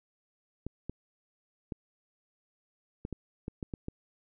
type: clicks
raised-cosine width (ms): 3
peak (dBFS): -23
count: 9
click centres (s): 0.666 / 0.896 / 1.722 / 3.051 / 3.127 / 3.481 / 3.628 / 3.738 / 3.884
effects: none